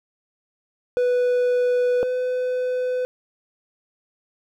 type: tone pair in turn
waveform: triangle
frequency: 493.9 / 503.1 Hz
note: B4 / B4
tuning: 0 / +32 cents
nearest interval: unison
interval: 32 cents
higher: second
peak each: -15 / -19 dBFS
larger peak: first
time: 0.97-2.03 / 2.03-3.05 s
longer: first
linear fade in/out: 0 ms
effects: none